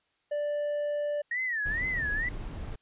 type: tone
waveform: triangle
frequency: 587.3 Hz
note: D5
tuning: in tune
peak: -26 dBFS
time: 0.31-1.22 s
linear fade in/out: 10 ms
type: tone with vibrato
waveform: sine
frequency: 1851 Hz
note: A#6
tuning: 13 cents flat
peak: -28 dBFS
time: 1.31-2.29 s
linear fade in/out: 5 ms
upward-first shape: sine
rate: 2.2 Hz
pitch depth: 180 cents each way
type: noise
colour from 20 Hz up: brown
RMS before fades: -37 dBFS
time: 1.65-2.76 s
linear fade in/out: 10 ms
effects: white hiss -73 dBFS RMS until 2.81 s + resampled to 8000 Hz